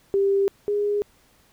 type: tone pair in turn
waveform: sine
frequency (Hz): 394.9 / 411.5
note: G4 / G#4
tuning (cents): +13 / -16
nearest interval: minor second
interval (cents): 71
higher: second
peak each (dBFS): -17 / -20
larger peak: first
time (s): 0.14-0.48 / 0.68-1.02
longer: neither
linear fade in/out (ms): 0
effects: pink hiss -59 dBFS RMS until 1.52 s